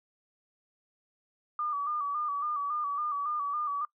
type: tone with vibrato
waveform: sine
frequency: 1174.7 Hz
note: D6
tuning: in tune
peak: -29 dBFS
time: 1.59-3.85 s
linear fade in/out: 2 ms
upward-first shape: square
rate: 3.6 Hz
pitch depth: 50 cents each way
effects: noise-tail reverb RT60 0.1 s tail -21 dB re dry